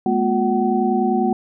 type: tone cluster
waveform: sine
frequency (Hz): 210.3 / 240.5 / 359.2 / 755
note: G#3 / B3 / F4 / F#5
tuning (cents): +22 / -46 / +49 / +35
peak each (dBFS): -21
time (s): 0.06-1.33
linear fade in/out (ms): 2
effects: none